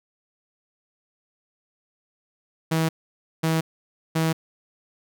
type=tone bursts; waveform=sawtooth; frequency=161.3 Hz; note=E3; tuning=37 cents flat; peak=-16 dBFS; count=3; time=2.71-4.33 s; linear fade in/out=10 ms; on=180 ms; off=540 ms; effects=none